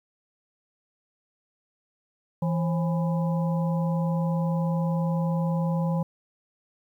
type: harmonic tone with a mistuned harmonic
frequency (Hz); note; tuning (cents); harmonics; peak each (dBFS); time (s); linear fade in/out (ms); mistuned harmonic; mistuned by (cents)
166.1; E3; +13; 1 / 3 / 5 / 6; -23 / -33 / -37 / -39; 2.42-6.03; 5; 3; +120
effects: 10-bit